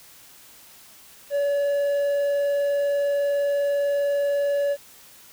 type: tone with vibrato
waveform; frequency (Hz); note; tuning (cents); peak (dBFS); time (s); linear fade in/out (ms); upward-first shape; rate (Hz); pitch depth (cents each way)
triangle; 569; C#5; +45; -18; 1.3-4.77; 50; square; 20; 10
effects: white hiss -49 dBFS RMS until 5.32 s